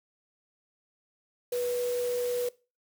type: tone in noise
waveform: sine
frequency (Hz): 488.8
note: B4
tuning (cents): -18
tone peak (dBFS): -27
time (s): 1.52-2.49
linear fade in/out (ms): 5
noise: white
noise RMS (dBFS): -42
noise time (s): 1.52-2.49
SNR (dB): +12
effects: noise-tail reverb RT60 0.3 s tail -20 dB re dry